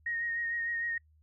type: tone with vibrato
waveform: sine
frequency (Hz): 1864.7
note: A#6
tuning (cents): 0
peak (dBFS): -31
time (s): 0.06-0.98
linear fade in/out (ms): 5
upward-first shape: triangle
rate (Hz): 6.6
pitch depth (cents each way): 27
effects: noise-tail reverb RT60 0.1 s tail -25 dB re dry + added 77 Hz sine -61 dBFS peak until 1.22 s